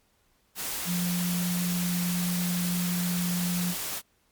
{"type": "tone in noise", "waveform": "sine", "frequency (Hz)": 176.6, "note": "F3", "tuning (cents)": 20, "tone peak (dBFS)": -26, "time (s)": [0.85, 3.75], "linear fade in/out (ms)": 50, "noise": "white", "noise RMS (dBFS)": -33, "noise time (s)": [0.55, 4.02], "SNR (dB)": 4, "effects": ["pink hiss -68 dBFS RMS until 4.31 s", "MP3 96 kbps"]}